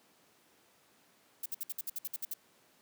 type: noise bursts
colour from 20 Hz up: violet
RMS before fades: -37 dBFS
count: 11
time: 1.43-2.339 s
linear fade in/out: 5 ms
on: 29 ms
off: 59 ms
effects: pink hiss -66 dBFS RMS until 2.81 s + high-pass 200 Hz 12 dB/octave